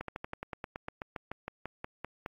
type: slowing click train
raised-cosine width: 0.5 ms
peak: -22 dBFS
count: 18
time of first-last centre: 0.01-2.261 s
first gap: 73 ms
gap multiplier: 1.07
effects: AAC 48 kbps